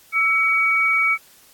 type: tone pair together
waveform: sine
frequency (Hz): 1319 / 2259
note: E6 / C#7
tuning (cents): +1 / +32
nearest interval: major sixth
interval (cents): 931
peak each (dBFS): -22 / -16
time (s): 0.12-1.18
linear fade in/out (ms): 50
effects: white hiss -51 dBFS RMS until 1.53 s + AAC 64 kbps